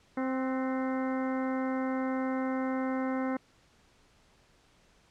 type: harmonic tone with a mistuned harmonic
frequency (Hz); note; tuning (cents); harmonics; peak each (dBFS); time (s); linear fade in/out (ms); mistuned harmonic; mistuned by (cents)
261.6; C4; 0; 1 / 2 / 3 / 4 / 5 / 6 / 7 / 8; -30 / -36 / -40 / -42 / -44 / -46 / -47 / -48; 0.17-3.37; 5; 6; -62
effects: pink hiss -64 dBFS RMS until 5.1 s + low-pass 7000 Hz 12 dB/octave